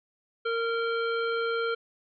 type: harmonic tone with a mistuned harmonic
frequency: 461.1 Hz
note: A#4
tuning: 19 cents flat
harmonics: 1 / 3 / 5 / 7 / 9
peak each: -28 / -30 / -42 / -40 / -46 dBFS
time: 0.45-1.75 s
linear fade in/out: 10 ms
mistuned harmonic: 7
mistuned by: -37 cents
effects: none